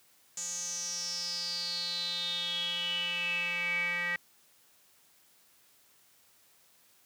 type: tone with band-pass filter sweep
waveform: square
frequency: 174.61 Hz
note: F3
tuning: in tune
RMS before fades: -34 dBFS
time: 0.37-4.16 s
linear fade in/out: 2 ms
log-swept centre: 6900 to 2000 Hz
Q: 10
effects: white hiss -64 dBFS RMS until 7.05 s + high-pass 80 Hz 12 dB/octave